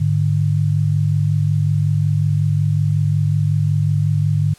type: tone pair together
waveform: sine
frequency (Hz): 103.83 / 149.28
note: G#2 / D3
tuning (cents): 0 / +29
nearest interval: tritone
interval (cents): 629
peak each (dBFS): -17 / -16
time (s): 0-4.54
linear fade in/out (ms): 10
effects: white hiss -47 dBFS RMS until 4.58 s + low-pass 9000 Hz 12 dB/octave